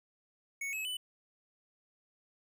square tone with pitch steps, 2217 / 2576 / 2994 Hz, C#7 / E7 / F#7, 0 / -41 / +20 cents, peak -36 dBFS, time 0.61-0.97 s, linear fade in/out 5 ms, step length 120 ms, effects none

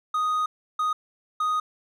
triangle tone bursts at uneven times, 1244.5 Hz, D#6, in tune, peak -20 dBFS, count 3, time 0.14-0.46 / 0.79-0.93 / 1.4-1.6 s, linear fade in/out 5 ms, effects none

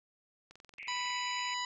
click train, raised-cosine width 0.2 ms, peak -37 dBFS, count 14, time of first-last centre 0.51-1.104 s, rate 21.9 Hz
white band-pass noise, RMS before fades -45 dBFS, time 0.78-1.54 s, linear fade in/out 2 ms, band 2100 to 2600 Hz, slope 96 dB/octave
harmonic tone, 987.8 Hz, B5, in tune, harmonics 1 / 2 / 3 / 4 / 5 / 7, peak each -37 / -40 / -42 / -43 / -44 / -45 dBFS, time 0.88-1.65 s, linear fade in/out 2 ms
effects none

